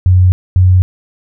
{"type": "tone pair in turn", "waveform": "sine", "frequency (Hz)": [91.5, 91.87], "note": ["F#2", "F#2"], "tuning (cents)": [-19, -12], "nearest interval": "unison", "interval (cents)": 7, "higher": "second", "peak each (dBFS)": -4, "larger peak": "neither", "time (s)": [[0.06, 0.32], [0.56, 0.82]], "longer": "neither", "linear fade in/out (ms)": 0, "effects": []}